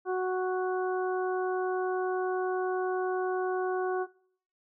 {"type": "harmonic tone", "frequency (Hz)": 370, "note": "F#4", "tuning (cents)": 0, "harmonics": [1, 2, 3, 4], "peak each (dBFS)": [-28, -34, -38, -40], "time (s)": [0.05, 4.07], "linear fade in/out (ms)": 50, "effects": ["noise-tail reverb RT60 0.6 s tail -22 dB re dry"]}